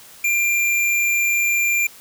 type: tone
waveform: square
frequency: 2381 Hz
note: D7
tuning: 23 cents sharp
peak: -17 dBFS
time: 0.24-1.87 s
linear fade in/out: 5 ms
effects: white hiss -44 dBFS RMS until 2 s